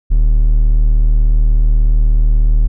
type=tone; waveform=triangle; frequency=38.26 Hz; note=D#1; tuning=28 cents flat; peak=-5 dBFS; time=0.1-2.68 s; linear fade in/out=20 ms; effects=none